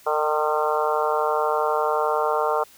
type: harmonic tone with a mistuned harmonic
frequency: 151.8 Hz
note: D#3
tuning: 42 cents flat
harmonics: 3 / 4 / 5 / 6 / 7 / 8 / 9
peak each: -25 / -26 / -27 / -28 / -28 / -29 / -30 dBFS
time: 0.06-2.64 s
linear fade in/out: 10 ms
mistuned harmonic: 5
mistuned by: +28 cents
effects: white hiss -51 dBFS RMS until 2.77 s